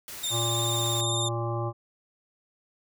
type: noise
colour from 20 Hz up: white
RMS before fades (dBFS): -40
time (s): 0.08-1.01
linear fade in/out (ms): 0
type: tone with vibrato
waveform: 25% pulse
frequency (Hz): 3638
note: A#7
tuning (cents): -43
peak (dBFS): -23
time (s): 0.23-1.29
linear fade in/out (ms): 10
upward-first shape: sine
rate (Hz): 18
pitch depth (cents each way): 32
type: harmonic tone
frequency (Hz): 116.54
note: A#2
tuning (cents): 0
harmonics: 1 / 3 / 5 / 7 / 9 / 10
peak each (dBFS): -29 / -34 / -36 / -37 / -39 / -39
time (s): 0.3-1.73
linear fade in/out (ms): 50
effects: none